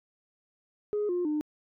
sine tone with pitch steps, 417.2 / 354.9 / 301.9 Hz, G#4 / F4 / D4, +8 / +28 / +48 cents, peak -25 dBFS, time 0.93-1.41 s, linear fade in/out 0 ms, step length 160 ms, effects tanh soft clip ceiling -23 dBFS

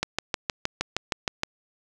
click train, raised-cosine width 0.2 ms, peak -7 dBFS, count 10, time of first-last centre 0.03-1.434 s, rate 6.41 Hz, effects none

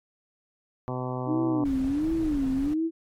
harmonic tone, 126.9 Hz, B2, 47 cents sharp, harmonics 1 / 2 / 3 / 4 / 5 / 6 / 7 / 8 / 9, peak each -32 / -35 / -37 / -38 / -39 / -40 / -40 / -41 / -42 dBFS, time 0.88-1.64 s, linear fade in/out 0 ms
sine tone with vibrato, 293.7 Hz, D4, in tune, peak -23 dBFS, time 1.26-2.91 s, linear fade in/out 50 ms, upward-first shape sine, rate 1.4 Hz, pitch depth 190 cents each way
brown noise, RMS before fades -36 dBFS, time 1.65-2.74 s, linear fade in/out 5 ms
effects MP3 64 kbps

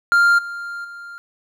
triangle tone with level steps, 1396.9 Hz, F6, in tune, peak -9 / -25 / -31 dBFS, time 0.12-1.18 s, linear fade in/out 0 ms, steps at 0.38 / 0.84 s, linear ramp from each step 10 ms, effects none

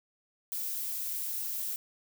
violet noise, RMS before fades -35 dBFS, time 0.52-1.76 s, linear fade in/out 0 ms, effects none

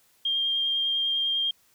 sine tone with vibrato, 3204 Hz, G7, 37 cents sharp, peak -23 dBFS, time 0.25-1.51 s, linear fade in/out 5 ms, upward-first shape triangle, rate 10 Hz, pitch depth 13 cents each way, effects white hiss -63 dBFS RMS until 1.74 s

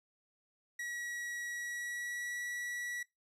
45% pulse tone with pitch glide, 1920 to 1940.1 Hz, B6 to B6, -49 to -31 cents, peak -38 dBFS, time 0.79-3.03 s, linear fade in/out 5 ms, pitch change +18 cents, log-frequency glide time 1.49-2.41 s, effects noise-tail reverb RT60 0.2 s tail -21 dB re dry + low-pass 11000 Hz 12 dB/octave

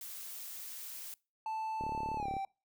blue noise, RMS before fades -45 dBFS, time 0.01-1.14 s, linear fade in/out 2 ms
triangle tone with pitch glide, 880 to 779.5 Hz, A5 to G5, 0 to -10 cents, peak -33 dBFS, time 1.46-2.45 s, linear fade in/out 2 ms, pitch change -210 cents, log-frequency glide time 2.16-2.28 s
click train, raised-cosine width 2 ms, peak -29 dBFS, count 21, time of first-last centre 1.81-2.367 s, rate 35.9 Hz
effects noise-tail reverb RT60 0.3 s tail -24 dB re dry

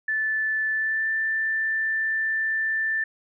sine tone with pitch glide, 1751 to 1772.4 Hz, A6 to A6, -9 to +12 cents, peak -22 dBFS, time 0.08-3.04 s, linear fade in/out 5 ms, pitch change +21 cents, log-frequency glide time 0.72-1.09 s, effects none

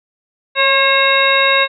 harmonic tone with a mistuned harmonic, 540 Hz, C#5, 45 cents flat, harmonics 1 / 2 / 3 / 4 / 5 / 7, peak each -17 / -17 / -17 / -17 / -17 / -17 dBFS, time 0.55-1.68 s, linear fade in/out 50 ms, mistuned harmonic 1, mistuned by +26 cents, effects none

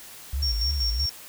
sine tone with vibrato, 61.2 Hz, B1, 15 cents flat, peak -24 dBFS, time 0.33-1.06 s, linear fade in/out 5 ms, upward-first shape sine, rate 3.1 Hz, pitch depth 270 cents each way
sine tone with tremolo, 5510 Hz, F8, 24 cents flat, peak -24 dBFS, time 0.42-1.1 s, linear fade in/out 10 ms, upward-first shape square, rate 5.2 Hz, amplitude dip 60%
effects white hiss -44 dBFS RMS until 1.28 s

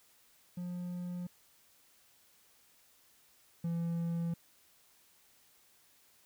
triangle tone pair in turn, 177.6 / 168.61 Hz, F3 / E3, +29 / +39 cents, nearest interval minor second, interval 90 cents, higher first, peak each -35 / -30 dBFS, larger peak second, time 0.57-1.27 / 3.64-4.34 s, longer neither, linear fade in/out 5 ms, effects white hiss -66 dBFS RMS until 6.25 s

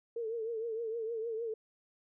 sine tone with vibrato, 453.3 Hz, A#4, 48 cents flat, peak -34 dBFS, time 0.16-1.54 s, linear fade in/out 5 ms, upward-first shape triangle, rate 6.5 Hz, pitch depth 86 cents each way, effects none

